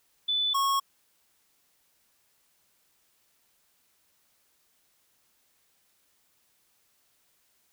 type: tone pair in turn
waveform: sine / square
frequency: 3492 / 1097.8 Hz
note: A7 / C#6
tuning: -14 / -17 cents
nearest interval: octave + minor sixth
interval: 2003 cents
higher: first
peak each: -24 dBFS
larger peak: neither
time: 0.28-0.54 / 0.54-0.8 s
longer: neither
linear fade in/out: 10 ms
effects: white hiss -69 dBFS RMS until 7.72 s